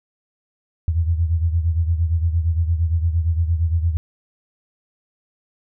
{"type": "beating tone pair", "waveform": "sine", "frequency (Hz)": [81.6, 90.3], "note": ["E2", "F#2"], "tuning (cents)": [-17, -42], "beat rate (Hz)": 8.7, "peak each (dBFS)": [-17, -23], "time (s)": [0.88, 3.97], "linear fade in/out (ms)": 0, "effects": []}